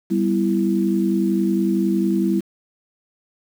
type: chord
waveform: sine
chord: E minor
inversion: first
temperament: equal with one note detuned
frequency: 196 / 246.9 / 331.3 Hz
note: G3 / B3 / E4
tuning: 0 / 0 / +9 cents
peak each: -19 / -25 / -20 dBFS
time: 0.1-2.41 s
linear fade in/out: 20 ms
effects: 7-bit